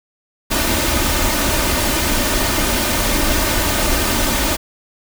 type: noise with comb filter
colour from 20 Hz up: pink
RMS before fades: -17 dBFS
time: 0.5-4.57 s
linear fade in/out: 20 ms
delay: 3.3 ms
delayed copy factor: +0.55
effects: none